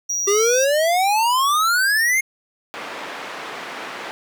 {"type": "tone", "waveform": "triangle", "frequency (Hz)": 5760, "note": "F#8", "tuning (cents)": -47, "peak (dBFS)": -19, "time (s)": [0.09, 0.65], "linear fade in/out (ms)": 10}
{"type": "exponential sweep", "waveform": "square", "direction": "up", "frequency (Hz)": [392, 2161], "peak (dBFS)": -16, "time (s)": [0.27, 2.21], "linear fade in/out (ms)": 10}
{"type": "band-pass noise", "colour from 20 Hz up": "white", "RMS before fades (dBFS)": -32, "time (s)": [2.74, 4.11], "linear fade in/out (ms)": 0, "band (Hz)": [300, 1900], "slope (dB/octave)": 12}
{"effects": []}